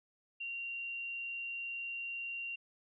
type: tone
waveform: sine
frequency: 2762 Hz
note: F7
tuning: 20 cents flat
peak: -38 dBFS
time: 0.4-2.56 s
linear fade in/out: 10 ms
effects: none